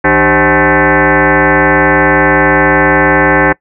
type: tone with frequency modulation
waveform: sine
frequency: 622.3 Hz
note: D#5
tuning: in tune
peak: -5 dBFS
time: 0.04-3.53 s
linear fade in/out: 10 ms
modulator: 230 Hz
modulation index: 5.9
effects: noise-tail reverb RT60 0.1 s tail -22 dB re dry